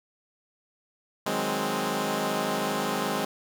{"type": "chord", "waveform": "10% pulse", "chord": "Ab dominant seventh", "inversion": "second", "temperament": "equal", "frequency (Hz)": [155.56, 185, 207.7, 261.6], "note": ["Eb3", "Gb3", "Ab3", "C4"], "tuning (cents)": [0, 0, 0, 0], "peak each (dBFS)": [-27, -26, -21, -23], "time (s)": [1.26, 3.25], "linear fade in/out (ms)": 5, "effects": []}